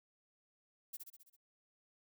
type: noise with echo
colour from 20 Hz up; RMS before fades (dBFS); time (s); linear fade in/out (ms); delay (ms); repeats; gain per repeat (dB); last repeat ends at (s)
violet; -45; 0.93-0.97; 10; 66; 6; -4; 1.366
effects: none